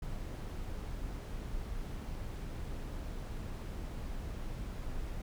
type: noise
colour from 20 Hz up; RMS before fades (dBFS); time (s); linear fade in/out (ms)
brown; -40; 0.02-5.22; 5
effects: none